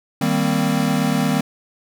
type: chord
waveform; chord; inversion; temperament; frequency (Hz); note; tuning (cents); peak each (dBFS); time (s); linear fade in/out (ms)
square; C minor seventh; first; equal; 155.56 / 196 / 233.1 / 261.6; Eb3 / G3 / Bb3 / C4; 0 / 0 / 0 / 0; -23; 0.21-1.41; 5
effects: none